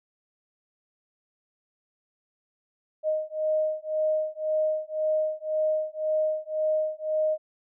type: beating tone pair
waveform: sine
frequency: 620 / 621.9 Hz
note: D#5 / D#5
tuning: -6 / -1 cents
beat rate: 1.9 Hz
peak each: -27 dBFS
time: 3.03-7.38 s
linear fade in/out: 50 ms
effects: none